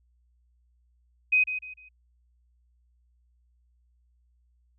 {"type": "tone with echo", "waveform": "sine", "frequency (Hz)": 2511, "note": "D#7", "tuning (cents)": 15, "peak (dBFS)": -18, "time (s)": [1.32, 1.44], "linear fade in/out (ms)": 10, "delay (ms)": 150, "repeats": 3, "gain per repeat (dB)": -10, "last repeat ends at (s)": 1.89, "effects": ["added 60 Hz sine -63 dBFS peak until 4.78 s"]}